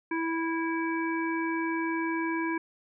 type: harmonic tone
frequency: 328.3 Hz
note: E4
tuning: 7 cents flat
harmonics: 1 / 3 / 5 / 7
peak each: -29 / -34 / -36 / -37 dBFS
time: 0.11-2.58 s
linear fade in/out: 5 ms
effects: none